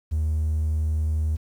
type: tone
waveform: triangle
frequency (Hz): 77.78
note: D#2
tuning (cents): 0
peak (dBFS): -18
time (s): 0.11-1.37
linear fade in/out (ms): 20
effects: tanh soft clip ceiling -16 dBFS + 9-bit